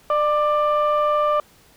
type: tone pair together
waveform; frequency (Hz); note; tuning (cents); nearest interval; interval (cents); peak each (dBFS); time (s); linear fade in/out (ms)
sine; 597.8 / 1184; D5 / D6; +31 / +14; octave; 1183; -17; 0.1-1.4; 2
effects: tanh soft clip ceiling -13 dBFS + pink hiss -53 dBFS RMS until 1.76 s